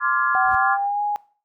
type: chord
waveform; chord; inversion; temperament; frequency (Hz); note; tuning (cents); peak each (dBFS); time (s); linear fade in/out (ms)
sine; D half-diminished seventh; third; equal with one note detuned; 1046.5 / 1174.7 / 1396.9 / 1681.5; C6 / D6 / F6 / Ab6; 0 / 0 / 0 / +21; -23; 0-0.78; 50
type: tone with pitch glide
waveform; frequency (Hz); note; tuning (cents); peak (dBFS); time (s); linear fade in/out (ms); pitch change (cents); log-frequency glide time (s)
sine; 759 to 827.7; F#5 to G#5; +44 to -6; -20; 0.35-1.16; 0; +150; 0.48-1.02
type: noise with exponential growth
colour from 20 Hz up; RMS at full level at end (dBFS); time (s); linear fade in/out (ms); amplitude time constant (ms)
brown; -33; 0.35-0.55; 0; 42
effects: noise-tail reverb RT60 0.4 s tail -20 dB re dry